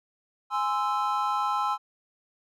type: chord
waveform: triangle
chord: Ab augmented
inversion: none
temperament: equal with one note detuned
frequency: 830.6 / 1038.1 / 1318.5 Hz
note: Ab5 / C6 / E6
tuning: 0 / -14 / 0 cents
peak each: -27 dBFS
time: 0.5-1.78 s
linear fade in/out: 50 ms
effects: none